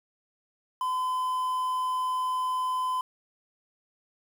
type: tone with quantisation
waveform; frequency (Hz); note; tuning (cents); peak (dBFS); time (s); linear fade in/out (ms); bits
triangle; 1018; C6; -48; -24; 0.81-3.01; 2; 8
effects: none